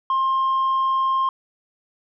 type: tone with tanh clipping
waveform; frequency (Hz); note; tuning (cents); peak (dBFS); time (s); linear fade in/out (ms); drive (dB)
sine; 1061; C6; +24; -18; 0.1-1.29; 2; 1
effects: none